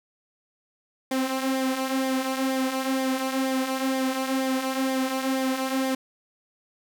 sawtooth tone with flanger, 263.5 Hz, C4, 12 cents sharp, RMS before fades -26 dBFS, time 1.11-5.95 s, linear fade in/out 5 ms, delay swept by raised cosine 0.71 to 4.41 ms, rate 2.1 Hz, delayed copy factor -0.55, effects 9-bit

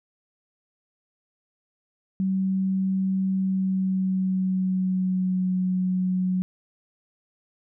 sine tone with pitch glide, 190.4 to 184.34 Hz, F#3 to F#3, +50 to -6 cents, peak -21 dBFS, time 2.2-6.42 s, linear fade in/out 0 ms, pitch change -56 cents, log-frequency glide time 3.32-5.53 s, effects none

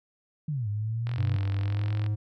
sine linear two-way sweep, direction down then up, 160 to 101.8 to 130.3 Hz, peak -27 dBFS, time 0.48-1.36 s, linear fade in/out 5 ms, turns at 0.68 s
click train, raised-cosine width 0.3 ms, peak -24 dBFS, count 45, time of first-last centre 1.07-2.063 s, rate 44.3 Hz
triangle tone with pitch glide, 98.8 to 105.28 Hz, G2 to G#2, +14 to +24 cents, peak -23 dBFS, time 1.17-2.16 s, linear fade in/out 20 ms, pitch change +110 cents, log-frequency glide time 1.54-1.93 s
effects none

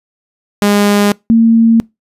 sawtooth / sine tone pair in turn, 204.5 / 227.8 Hz, G#3 / A#3, -26 / -40 cents, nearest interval major second, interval 186 cents, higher second, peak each -4 dBFS, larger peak neither, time 0.62-1.12 / 1.3-1.8 s, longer neither, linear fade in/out 0 ms, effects noise-tail reverb RT60 0.2 s tail -24 dB re dry + resampled to 32000 Hz

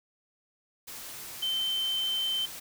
sine tone in noise, 3093 Hz, G7, 24 cents flat, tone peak -27 dBFS, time 1.42-2.46 s, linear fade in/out 10 ms, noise white, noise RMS -42 dBFS, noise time 0.87-2.6 s, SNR +12 dB, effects none

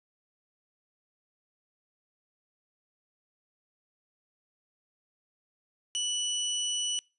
25% pulse tone, 2960 Hz, F#7, in tune, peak -25 dBFS, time 5.95-6.99 s, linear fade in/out 0 ms, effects noise-tail reverb RT60 0.3 s tail -25 dB re dry + resampled to 24000 Hz

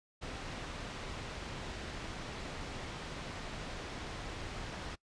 pink low-pass noise, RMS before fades -43 dBFS, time 0.21-4.96 s, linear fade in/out 20 ms, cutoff 4600 Hz, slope 12 dB/octave, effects noise-tail reverb RT60 0.1 s tail -22 dB re dry + resampled to 22050 Hz

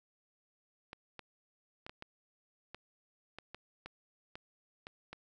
clicks, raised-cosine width 0.3 ms, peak -29 dBFS, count 12, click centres 0.931 / 1.193 / 1.865 / 1.895 / 2.024 / 2.746 / 3.386 / 3.546 / 3.86 / 4.355 / 4.869 / 5.13 s, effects none

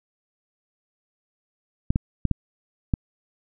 clicks, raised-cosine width 5 ms, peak -8 dBFS, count 5, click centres 1.905 / 1.959 / 2.253 / 2.313 / 2.938 s, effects none

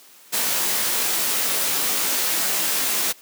white noise with comb filter, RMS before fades -22 dBFS, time 0.32-3.13 s, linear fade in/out 20 ms, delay 17 ms, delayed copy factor -0.65, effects white hiss -49 dBFS RMS until 3.21 s + high-pass 200 Hz 12 dB/octave

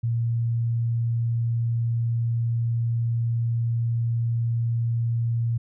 sine tone, 116.54 Hz, A#2, in tune, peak -21 dBFS, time 0.03-5.58 s, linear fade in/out 10 ms, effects none

